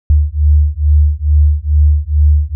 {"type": "beating tone pair", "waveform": "sine", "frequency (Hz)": [73.42, 75.72], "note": ["D2", "D#2"], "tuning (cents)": [0, -47], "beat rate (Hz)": 2.3, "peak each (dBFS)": -10, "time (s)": [0.1, 2.55], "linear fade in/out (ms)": 0, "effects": []}